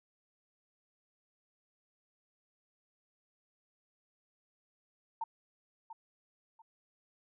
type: tone with echo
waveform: sine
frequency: 903 Hz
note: A5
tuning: 45 cents sharp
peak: -33 dBFS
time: 5.21-5.24 s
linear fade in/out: 5 ms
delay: 690 ms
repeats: 2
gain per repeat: -11 dB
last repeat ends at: 6.62 s
effects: none

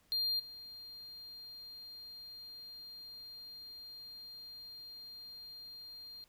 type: tone with level steps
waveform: triangle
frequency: 4200 Hz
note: C8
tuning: 6 cents sharp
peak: -30 / -46 dBFS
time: 0.12-6.24 s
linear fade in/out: 0 ms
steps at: 0.39 s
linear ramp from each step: 10 ms
effects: pink hiss -70 dBFS RMS until 6.28 s

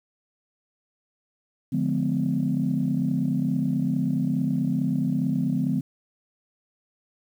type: chord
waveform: sine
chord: D diminished seventh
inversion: none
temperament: just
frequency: 146.83 / 176.2 / 211.4 / 253.7 Hz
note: D3 / F3 / Ab3 / Cb4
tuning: 0 / +16 / +31 / +47 cents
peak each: -27 / -27 / -28 / -25 dBFS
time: 1.72-5.81 s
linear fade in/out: 10 ms
effects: tanh soft clip ceiling -13 dBFS + 9-bit

